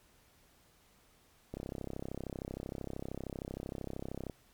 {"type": "click train", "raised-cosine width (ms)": 2, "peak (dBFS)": -26, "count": 92, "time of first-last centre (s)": [1.54, 4.298], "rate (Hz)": 33, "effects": ["pink hiss -66 dBFS RMS until 4.53 s", "MP3 96 kbps"]}